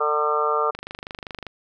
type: harmonic tone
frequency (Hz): 150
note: D3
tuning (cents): +37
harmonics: 3 / 4 / 5 / 6 / 7 / 8 / 9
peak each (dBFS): -25 / -28 / -31 / -30 / -33 / -22 / -29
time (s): 0-0.71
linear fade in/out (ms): 10
type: click train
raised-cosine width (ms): 0.3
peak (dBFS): -17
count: 19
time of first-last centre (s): 0.75-1.467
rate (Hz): 25.1
effects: none